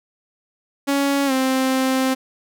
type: tone with pitch glide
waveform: sawtooth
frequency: 279.4 to 262.2 Hz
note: C#4 to C4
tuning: +14 to +4 cents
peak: -13 dBFS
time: 0.87-2.15 s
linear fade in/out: 20 ms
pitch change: -110 cents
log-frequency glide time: 1.26-1.32 s
effects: none